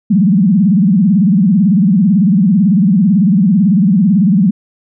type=tone with vibrato; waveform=sine; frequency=193.1 Hz; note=G3; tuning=26 cents flat; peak=-6 dBFS; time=0.1-4.51 s; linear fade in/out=10 ms; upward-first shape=sine; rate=18 Hz; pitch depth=240 cents each way; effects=none